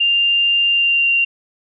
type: tone with pitch glide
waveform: sine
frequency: 2794 to 2768 Hz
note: F7 to F7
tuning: 0 to -16 cents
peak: -12 dBFS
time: 0-1.25 s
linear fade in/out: 10 ms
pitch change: -16 cents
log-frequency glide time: 0.68-1.11 s
effects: none